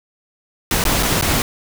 pink noise with dropouts, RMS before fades -17 dBFS, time 0.71-1.42 s, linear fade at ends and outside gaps 1 ms, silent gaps 0.84-0.852 / 1.027-1.031 / 1.212-1.223 s, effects none

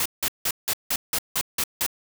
white noise bursts, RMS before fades -24 dBFS, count 9, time 0-1.864 s, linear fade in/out 2 ms, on 56 ms, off 170 ms, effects none

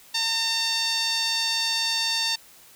sawtooth tone with band-pass filter, 908 Hz, A#5, 46 cents flat, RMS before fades -25 dBFS, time 0.14-2.36 s, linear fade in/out 10 ms, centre 4500 Hz, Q 2.7, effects white hiss -51 dBFS RMS until 2.75 s

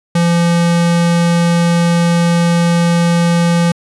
square tone, 170.9 Hz, F3, 37 cents flat, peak -10 dBFS, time 0.15-3.72 s, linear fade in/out 5 ms, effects resampled to 24000 Hz

